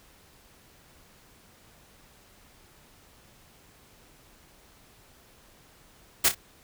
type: noise with echo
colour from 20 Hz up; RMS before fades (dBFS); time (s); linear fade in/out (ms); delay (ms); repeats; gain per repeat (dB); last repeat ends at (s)
white; -20; 6.24-6.29; 10; 30; 2; -10; 6.35
effects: pink hiss -57 dBFS RMS until 6.63 s